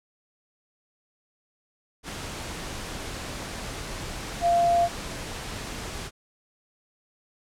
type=tone in noise; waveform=sine; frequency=690 Hz; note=F5; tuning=21 cents flat; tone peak=-18 dBFS; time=4.41-4.89 s; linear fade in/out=50 ms; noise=pink; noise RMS=-35 dBFS; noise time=2.03-6.11 s; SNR=+14 dB; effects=low-pass 9000 Hz 12 dB/octave